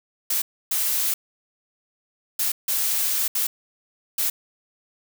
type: noise bursts at uneven times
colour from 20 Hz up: blue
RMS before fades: -23 dBFS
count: 6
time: 0.3-0.42 / 0.71-1.14 / 2.39-2.52 / 2.68-3.28 / 3.35-3.47 / 4.18-4.3 s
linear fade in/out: 5 ms
effects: none